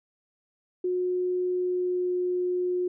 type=tone with pitch glide; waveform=sine; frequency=362.6 to 360.3 Hz; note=F#4 to F#4; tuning=-35 to -46 cents; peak=-24 dBFS; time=0.84-2.88 s; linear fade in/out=5 ms; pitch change=-11 cents; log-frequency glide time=1.5-2.17 s; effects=none